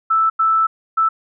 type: tone bursts at uneven times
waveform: sine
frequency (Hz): 1318.5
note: E6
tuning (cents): 0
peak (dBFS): -12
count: 3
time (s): 0.1-0.3 / 0.39-0.67 / 0.97-1.09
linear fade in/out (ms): 10
effects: none